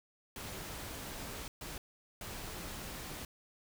pink noise bursts at uneven times, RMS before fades -44 dBFS, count 3, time 0.36-1.48 / 1.61-1.78 / 2.21-3.25 s, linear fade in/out 2 ms, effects none

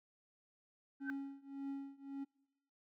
sine tone with exponential growth, 1541 Hz, G6, 30 cents flat, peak -35 dBFS, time 1-1.1 s, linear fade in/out 0 ms, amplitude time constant 21 ms
triangle tone with tremolo, 275.9 Hz, C#4, 8 cents flat, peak -37 dBFS, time 1-2.25 s, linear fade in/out 20 ms, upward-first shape triangle, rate 1.8 Hz, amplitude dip 95%
effects noise-tail reverb RT60 0.9 s tail -26 dB re dry

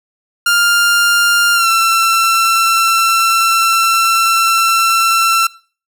sawtooth tone with pitch glide, 1400 to 1345.3 Hz, F6 to E6, +4 to +35 cents, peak -6 dBFS, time 0.46-5.47 s, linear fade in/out 5 ms, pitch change -69 cents, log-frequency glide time 1.54-1.68 s, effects noise-tail reverb RT60 0.4 s tail -22 dB re dry

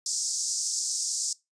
pink band-pass noise, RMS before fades -30 dBFS, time 0.06-1.33 s, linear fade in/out 2 ms, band 5100 to 8500 Hz, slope 48 dB/octave, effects noise-tail reverb RT60 0.2 s tail -21 dB re dry + resampled to 22050 Hz

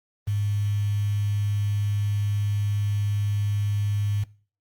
sine tone with quantisation, 102.8 Hz, G#2, 17 cents flat, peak -22 dBFS, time 0.27-4.24 s, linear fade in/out 10 ms, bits 7, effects noise-tail reverb RT60 0.4 s tail -21 dB re dry + Opus 32 kbps

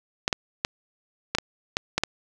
clicks, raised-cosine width 0.2 ms, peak -5 dBFS, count 8, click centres 0.279 / 0.328 / 0.649 / 1.35 / 1.385 / 1.769 / 1.98 / 2.036 s, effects none

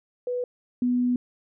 sine tone pair in turn, 493.4 / 246.7 Hz, B4 / B3, -2 / -2 cents, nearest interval octave, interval 1200 cents, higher first, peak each -25 / -20 dBFS, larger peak second, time 0.27-0.44 / 0.82-1.16 s, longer second, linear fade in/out 2 ms, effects none

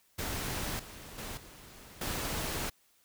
pink noise with level steps, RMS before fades -36 / -48 / -41 / -52 / -35 dBFS, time 0.18-2.7 s, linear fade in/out 10 ms, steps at 0.79 / 1.18 / 1.37 / 2.01 s, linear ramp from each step 5 ms, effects white hiss -68 dBFS RMS until 3.04 s

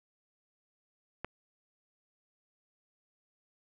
click, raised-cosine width 0.5 ms, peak -21 dBFS, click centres 1.246 s, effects none

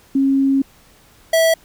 sine / square tone pair in turn, 271.8 / 653.2 Hz, C#4 / E5, -34 / -16 cents, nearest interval octave + minor third, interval 1518 cents, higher second, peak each -12 dBFS, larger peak neither, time 0.15-0.62 / 1.33-1.54 s, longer first, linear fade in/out 5 ms, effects pink hiss -50 dBFS RMS until 1.64 s

